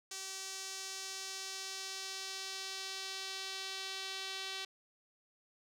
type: tone with band-pass filter sweep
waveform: sawtooth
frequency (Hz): 384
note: G4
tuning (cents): -36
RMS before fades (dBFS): -43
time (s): 0.11-4.65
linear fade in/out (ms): 5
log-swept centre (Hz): 6300 to 3900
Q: 1.7
effects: none